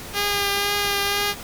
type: tone with vibrato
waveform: 5% pulse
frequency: 404.8 Hz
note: G#4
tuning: 44 cents flat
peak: -9 dBFS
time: 0.13-1.35 s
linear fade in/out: 50 ms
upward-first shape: triangle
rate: 2 Hz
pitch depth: 19 cents each way
effects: pink hiss -36 dBFS RMS until 1.43 s